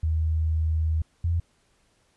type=tone pair in turn; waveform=sine; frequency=79.5 / 84.69 Hz; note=D#2 / E2; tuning=+38 / +47 cents; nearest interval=minor second; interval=109 cents; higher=second; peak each=-21 dBFS; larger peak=neither; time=0.03-1.02 / 1.24-1.4 s; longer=first; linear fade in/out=5 ms; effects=pink hiss -66 dBFS RMS until 2.16 s + resampled to 24000 Hz